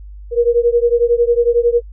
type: beating tone pair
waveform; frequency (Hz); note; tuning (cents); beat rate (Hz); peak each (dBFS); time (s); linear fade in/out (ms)
sine; 470.2 / 481.2; A#4 / B4; +15 / -45; 11; -13 / -14; 0.31-1.82; 50
effects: added 50 Hz sine -31 dBFS peak until 1.92 s